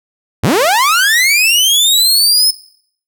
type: linear sweep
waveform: sawtooth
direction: up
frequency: 70.9 to 5230 Hz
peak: -5 dBFS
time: 0.43-2.51 s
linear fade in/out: 10 ms
effects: noise-tail reverb RT60 0.6 s tail -19 dB re dry